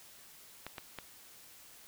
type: clicks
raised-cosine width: 0.3 ms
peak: -25 dBFS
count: 3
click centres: 0.666 / 0.782 / 0.987 s
effects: white hiss -56 dBFS RMS until 1.87 s